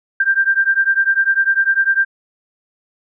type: beating tone pair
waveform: sine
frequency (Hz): 1577 / 1587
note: G6 / G6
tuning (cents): +10 / +21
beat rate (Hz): 10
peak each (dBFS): -15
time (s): 0.2-2.05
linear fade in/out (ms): 5
effects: none